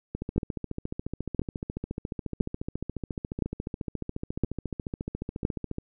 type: two click trains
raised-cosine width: 3 ms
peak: -11 / -19 dBFS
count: 6 / 81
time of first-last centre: 0.38-5.451 / 0.15-5.784 s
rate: 0.986 / 14.2 Hz
effects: none